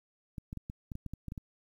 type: clicks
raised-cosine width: 5 ms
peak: -27 dBFS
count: 11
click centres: 0.382 / 0.529 / 0.573 / 0.699 / 0.918 / 0.954 / 1.063 / 1.136 / 1.283 / 1.321 / 1.378 s
effects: 10-bit